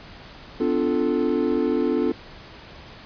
triangle chord, B half-diminished seventh, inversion none, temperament equal with one note detuned, 252.9 / 293.7 / 349.2 / 440 Hz, B3 / D4 / F4 / A4, +41 / 0 / 0 / 0 cents, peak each -23 dBFS, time 0.6-2.12 s, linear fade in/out 5 ms, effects pink hiss -43 dBFS RMS until 3.05 s + resampled to 11025 Hz

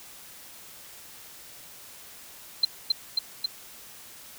sine tone with echo, 4125 Hz, C8, 25 cents flat, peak -16 dBFS, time 2.63-2.65 s, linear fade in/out 5 ms, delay 270 ms, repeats 3, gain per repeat -2 dB, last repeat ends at 3.46 s, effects white hiss -47 dBFS RMS until 4.38 s

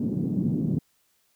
white band-pass noise, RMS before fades -26 dBFS, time 0-0.79 s, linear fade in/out 5 ms, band 140 to 240 Hz, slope 24 dB/octave, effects white hiss -68 dBFS RMS until 1.35 s

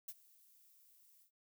violet noise with ADSR envelope, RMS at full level -44 dBFS, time 0.08-1.31 s, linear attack 7 ms, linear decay 44 ms, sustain -23 dB, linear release 91 ms, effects noise-tail reverb RT60 0.1 s tail -24 dB re dry

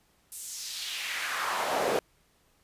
brown noise with high-pass filter sweep, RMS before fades -32 dBFS, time 0.32-1.99 s, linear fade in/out 0 ms, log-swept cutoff 9400 to 430 Hz, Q 1.9, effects pink hiss -67 dBFS RMS until 2.63 s + resampled to 32000 Hz

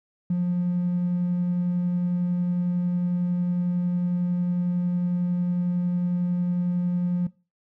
triangle tone with tremolo, 177.1 Hz, F3, 24 cents sharp, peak -16 dBFS, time 0.3-7.27 s, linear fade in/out 5 ms, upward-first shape triangle, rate 11 Hz, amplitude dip 35%, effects noise-tail reverb RT60 0.3 s tail -22 dB re dry + tanh soft clip ceiling -18 dBFS

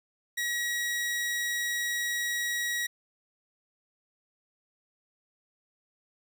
sawtooth tone, 1910 Hz, A#6, 42 cents sharp, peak -25 dBFS, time 0.37-2.87 s, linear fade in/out 10 ms, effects none

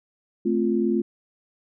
sine chord, F major, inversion first, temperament equal with one note detuned, 220 / 260.4 / 349.2 Hz, A3 / C4 / F4, 0 / -8 / 0 cents, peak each -23 / -26 / -23 dBFS, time 0.45-1.02 s, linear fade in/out 10 ms, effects none

